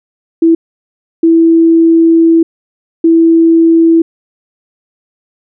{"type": "tone bursts at uneven times", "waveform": "sine", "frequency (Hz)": 329.6, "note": "E4", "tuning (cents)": 0, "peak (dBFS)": -3, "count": 3, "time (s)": [[0.42, 0.55], [1.23, 2.43], [3.04, 4.02]], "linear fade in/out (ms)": 5, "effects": []}